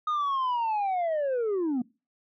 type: linear sweep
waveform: sine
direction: down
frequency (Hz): 1244 to 233.1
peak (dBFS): -22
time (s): 0.07-1.82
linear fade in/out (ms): 5
effects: noise-tail reverb RT60 0.3 s tail -23 dB re dry + tanh soft clip ceiling -24 dBFS